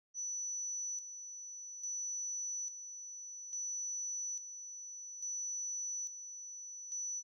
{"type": "tone with tremolo", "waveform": "sine", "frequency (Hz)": 5950, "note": "F#8", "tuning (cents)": 9, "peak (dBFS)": -37, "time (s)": [0.14, 7.23], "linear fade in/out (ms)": 50, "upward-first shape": "square", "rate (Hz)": 0.59, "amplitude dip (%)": 60, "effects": []}